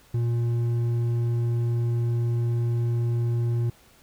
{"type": "tone with hard clipping", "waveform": "sine", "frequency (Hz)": 118, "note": "A#2", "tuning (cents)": 22, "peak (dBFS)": -23, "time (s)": [0.14, 3.7], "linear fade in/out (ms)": 5, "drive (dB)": 5, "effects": ["pink hiss -56 dBFS RMS until 4.02 s"]}